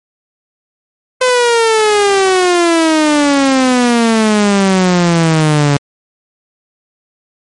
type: exponential sweep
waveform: sawtooth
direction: down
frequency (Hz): 513 to 141.2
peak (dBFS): -4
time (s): 1.21-5.77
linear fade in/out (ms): 5
effects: low-pass 11000 Hz 12 dB/octave + MP3 48 kbps